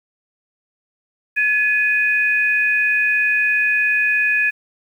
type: tone pair together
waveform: sine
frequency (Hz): 1705 / 2488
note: G#6 / D#7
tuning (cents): +45 / -1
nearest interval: perfect fifth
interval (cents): 654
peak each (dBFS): -17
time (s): 1.36-4.51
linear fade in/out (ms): 20
effects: 8-bit